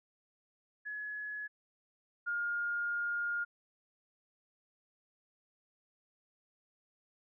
sine tone pair in turn, 1694 / 1416.7 Hz, G#6 / F6, +34 / +24 cents, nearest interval minor third, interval 310 cents, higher first, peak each -38 / -32 dBFS, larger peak second, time 0.85-1.48 / 2.26-3.45 s, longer second, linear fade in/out 20 ms, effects none

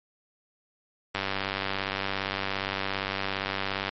click train, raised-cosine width 0.3 ms, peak -12 dBFS, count 268, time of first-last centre 1.15-3.891 s, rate 97.4 Hz, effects MP3 32 kbps

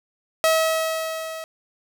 sawtooth tone with level ramp, 643 Hz, E5, 43 cents flat, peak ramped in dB -11 to -28 dBFS, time 0.44-1.44 s, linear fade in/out 0 ms, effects none

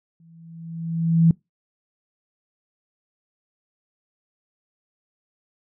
sine tone with exponential growth, 165.2 Hz, E3, 4 cents sharp, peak -10 dBFS, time 0.2-1.31 s, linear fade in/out 2 ms, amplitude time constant 240 ms, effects noise-tail reverb RT60 0.2 s tail -24 dB re dry

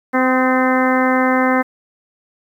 harmonic tone with a mistuned harmonic, 257.9 Hz, C4, 25 cents flat, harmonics 1 / 2 / 3 / 4 / 5 / 6 / 7 / 8, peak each -16 / -19 / -21 / -22 / -23 / -24 / -24 / -25 dBFS, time 0.13-1.63 s, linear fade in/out 20 ms, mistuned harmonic 5, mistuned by -26 cents, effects 8-bit

